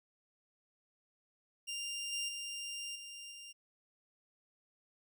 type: tone with level steps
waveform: 20% pulse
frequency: 2794 Hz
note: F7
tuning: in tune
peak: -34 / -31 / -36 / -42 / -44 dBFS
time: 1.67-3.53 s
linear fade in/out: 20 ms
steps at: 2.12 / 2.28 / 2.95 / 3.31 s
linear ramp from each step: 10 ms
effects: none